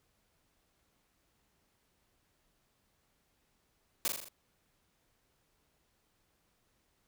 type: noise with echo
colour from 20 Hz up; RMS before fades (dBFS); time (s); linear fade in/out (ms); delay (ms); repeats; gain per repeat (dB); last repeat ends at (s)
white; -31; 4.05-4.08; 0; 41; 5; -4; 4.285
effects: pink hiss -75 dBFS RMS until 7.07 s